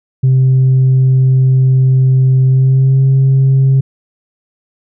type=tone with pitch glide; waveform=sine; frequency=130.81 to 134.18 Hz; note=C3 to C3; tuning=0 to +44 cents; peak=-4 dBFS; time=0.23-3.81 s; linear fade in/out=10 ms; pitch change=+44 cents; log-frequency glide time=2.47-3.02 s; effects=tanh soft clip ceiling -4 dBFS